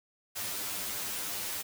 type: noise with comb filter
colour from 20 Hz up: white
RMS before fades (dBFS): -36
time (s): 0.35-1.63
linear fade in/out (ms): 20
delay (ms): 10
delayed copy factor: +0.85
effects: none